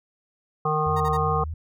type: harmonic tone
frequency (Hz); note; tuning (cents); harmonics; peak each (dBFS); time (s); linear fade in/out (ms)
153.6; D#3; -22; 1 / 3 / 5 / 7 / 8; -27 / -27 / -27 / -27 / -27; 0.65-1.44; 5
type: tone with vibrato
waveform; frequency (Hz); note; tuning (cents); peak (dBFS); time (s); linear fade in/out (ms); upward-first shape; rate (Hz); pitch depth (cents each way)
sine; 82.41; E2; 0; -28; 0.86-1.54; 5; triangle; 3; 170
type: tone bursts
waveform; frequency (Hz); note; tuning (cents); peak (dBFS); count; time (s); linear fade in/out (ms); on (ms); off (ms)
35% pulse; 932.3; A#5; 0; -31; 3; 0.96-1.172; 10; 46; 37
effects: none